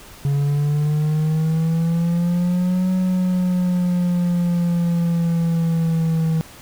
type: exponential two-way sweep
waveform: triangle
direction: up then down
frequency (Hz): 140 to 185.6 to 160.5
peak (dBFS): -14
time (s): 0.25-6.41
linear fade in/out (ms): 0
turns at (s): 2.91
effects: pink hiss -42 dBFS RMS until 6.61 s